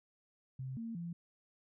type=tone with pitch steps; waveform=sine; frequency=131.1 / 228.6 / 170.6 Hz; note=C3 / A#3 / F3; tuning=+4 / -34 / -40 cents; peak=-39 dBFS; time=0.59-1.13 s; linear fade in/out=5 ms; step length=180 ms; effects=none